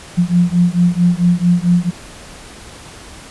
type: beating tone pair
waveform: sine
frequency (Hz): 173.4 / 177.9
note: F3 / F3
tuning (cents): -12 / +32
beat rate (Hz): 4.5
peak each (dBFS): -13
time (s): 0.17-1.91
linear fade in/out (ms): 20
effects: pink hiss -36 dBFS RMS until 3.3 s + resampled to 24000 Hz